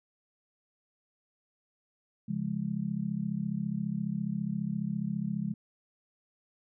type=chord; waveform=sine; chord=Db major; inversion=none; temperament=just; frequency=138.59 / 173.24 / 207.9 Hz; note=Db3 / F3 / Ab3; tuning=0 / -14 / +2 cents; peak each=-37 / -34 / -33 dBFS; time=2.28-5.54 s; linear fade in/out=10 ms; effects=none